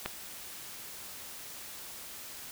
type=clicks; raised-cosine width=0.3 ms; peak=-28 / -16 dBFS; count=2; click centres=0.055 / 0.06 s; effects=white hiss -45 dBFS RMS until 2.51 s